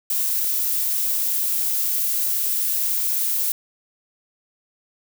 violet noise, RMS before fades -22 dBFS, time 0.1-3.52 s, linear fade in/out 2 ms, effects none

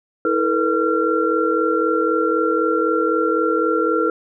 sine tone cluster, 324.2 / 440.2 / 484.1 / 1370 Hz, E4 / A4 / B4 / F6, -29 / +1 / -35 / -34 cents, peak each -21 dBFS, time 0.25-4.1 s, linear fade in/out 2 ms, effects none

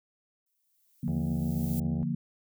violet noise with exponential growth, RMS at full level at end -40 dBFS, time 0.46-1.8 s, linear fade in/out 5 ms, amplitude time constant 290 ms
sine chord, Bb major, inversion first, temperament equal, 146.83 / 174.61 / 233.1 Hz, D3 / F3 / Bb3, 0 / 0 / 0 cents, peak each -32 dBFS, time 1.03-2.15 s, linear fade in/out 5 ms
harmonic tone, 80 Hz, D#2, 49 cents sharp, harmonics 1 / 2 / 3 / 4 / 5 / 6 / 7 / 8 / 9 / 10, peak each -36 / -42 / -46 / -48 / -50 / -52 / -53 / -54 / -55 / -56 dBFS, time 1.08-2.03 s, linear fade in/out 0 ms
effects none

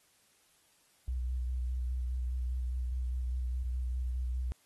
sine tone with vibrato, 62.3 Hz, B1, 16 cents sharp, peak -31 dBFS, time 1.08-4.52 s, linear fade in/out 0 ms, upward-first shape square, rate 4.9 Hz, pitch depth 21 cents each way, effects white hiss -68 dBFS RMS until 4.65 s + AAC 32 kbps

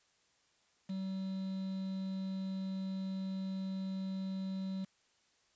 triangle tone with quantisation, 190.8 Hz, G3, 47 cents flat, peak -34 dBFS, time 0.89-4.85 s, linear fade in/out 10 ms, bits 9, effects white hiss -72 dBFS RMS until 5.55 s + resampled to 16000 Hz

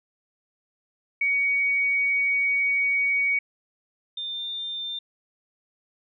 sine tone pair in turn, 2247 / 3599 Hz, C#7 / A7, +23 / +38 cents, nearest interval minor sixth, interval 815 cents, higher second, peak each -20 / -29 dBFS, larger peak first, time 1.21-3.39 / 4.17-4.99 s, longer first, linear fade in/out 5 ms, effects none

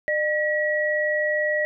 sine tone pair together, 604.4 / 1919 Hz, D5 / A#6, +50 / +50 cents, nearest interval octave + minor sixth, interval 2000 cents, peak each -23 dBFS, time 0.08-1.65 s, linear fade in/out 0 ms, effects none

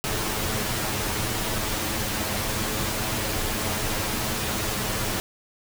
pink noise with comb filter, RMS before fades -27 dBFS, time 0.04-5.2 s, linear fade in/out 0 ms, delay 9.3 ms, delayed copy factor +0.65, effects none

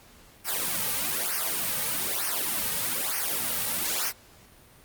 white noise with flanger, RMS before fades -28 dBFS, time 0.44-4.13 s, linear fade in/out 50 ms, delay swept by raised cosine 0.26 to 2.96 ms, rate 1.1 Hz, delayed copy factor -0.8, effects pink hiss -54 dBFS RMS until 4.84 s + Opus 48 kbps

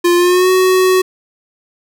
square tone with pitch glide, 349.2 to 372.1 Hz, F4 to F#4, 0 to +10 cents, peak -9 dBFS, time 0.04-1.02 s, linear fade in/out 10 ms, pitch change +110 cents, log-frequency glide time 0.16-0.5 s, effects none

